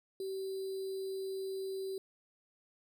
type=tone with sample-and-hold; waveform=sine; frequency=384 Hz; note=G4; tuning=36 cents flat; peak=-36 dBFS; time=0.2-1.98 s; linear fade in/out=2 ms; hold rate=4410 Hz; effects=none